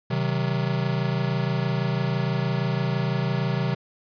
square chord, C diminished, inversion none, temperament just, 130.81 / 156.98 / 188.37 Hz, C3 / Eb3 / Gb3, 0 / +16 / +31 cents, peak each -26 / -28 / -30 dBFS, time 0.1-3.75 s, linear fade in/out 10 ms, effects resampled to 11025 Hz

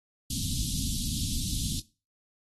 pink band-stop noise, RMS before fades -31 dBFS, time 0.3-1.8 s, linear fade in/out 5 ms, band 270 to 3300 Hz, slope 48 dB/octave, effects noise-tail reverb RT60 0.3 s tail -18 dB re dry + AAC 32 kbps

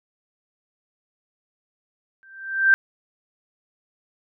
sine tone with exponential growth, 1568 Hz, G6, in tune, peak -9 dBFS, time 2.23-2.74 s, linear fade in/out 0 ms, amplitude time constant 110 ms, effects none

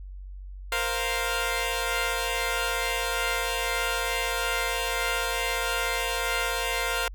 10% pulse chord, Bb suspended second, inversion none, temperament equal, 466.2 / 523.3 / 698.5 Hz, Bb4 / C5 / F5, 0 / 0 / 0 cents, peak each -22 dBFS, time 0.72-7.08 s, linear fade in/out 2 ms, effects added 47 Hz sine -37 dBFS peak until 7.14 s

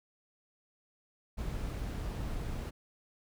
brown noise, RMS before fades -37 dBFS, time 1.37-2.71 s, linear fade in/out 20 ms, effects none

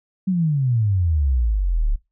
sine exponential sweep, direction down, 193.5 to 33.65 Hz, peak -16 dBFS, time 0.27-1.96 s, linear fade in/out 10 ms, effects noise-tail reverb RT60 0.2 s tail -19 dB re dry

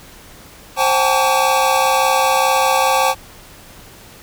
square tone cluster, 529 / 760 / 822 / 887 / 1139 Hz, C5 / F#5 / G#5 / A5 / C#6, +19 / +46 / -18 / +14 / +47 cents, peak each -20 dBFS, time 0.76-3.15 s, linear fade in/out 50 ms, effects pink hiss -41 dBFS RMS until 4.22 s

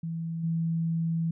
sine tone with level steps, 164.81 Hz, E3, in tune, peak -30 / -25 dBFS, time 0.03-1.31 s, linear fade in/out 5 ms, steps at 0.43 s, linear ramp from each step 10 ms, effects none

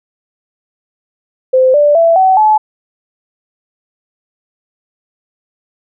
sine tone with pitch steps, 517 / 587.1 / 666.6 / 756.9 / 859.5 Hz, C5 / D5 / E5 / F#5 / A5, -21 / -1 / +19 / +39 / -41 cents, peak -5 dBFS, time 1.53-2.58 s, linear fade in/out 10 ms, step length 210 ms, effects none

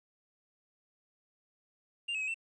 triangle tone with pitch steps, 2792 / 2573 / 2538 / 2680 Hz, F7 / E7 / D#7 / E7, -1 / -43 / +34 / +28 cents, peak -31 dBFS, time 2.08-2.344 s, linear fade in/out 10 ms, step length 66 ms, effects resampled to 24000 Hz + 12-bit

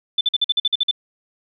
sine tone bursts, 3521 Hz, A7, in tune, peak -14 dBFS, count 10, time 0.18-0.912 s, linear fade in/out 5 ms, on 30 ms, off 48 ms, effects none

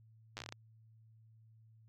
slowing click train, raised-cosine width 0.2 ms, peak -26 dBFS, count 9, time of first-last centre 0.37-0.524 s, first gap 9 ms, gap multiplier 1.21, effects added 111 Hz sine -60 dBFS peak until 1.88 s + AAC 48 kbps

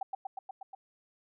sine tone with echo, 773 Hz, G5, 24 cents flat, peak -30 dBFS, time 0.01-0.03 s, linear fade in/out 5 ms, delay 120 ms, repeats 6, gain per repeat -2 dB, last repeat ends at 0.75 s, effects none

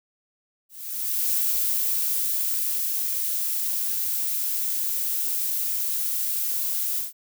violet noise with ADSR envelope, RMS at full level -23 dBFS, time 0.69-7.13 s, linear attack 610 ms, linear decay 1600 ms, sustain -3 dB, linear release 150 ms, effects none

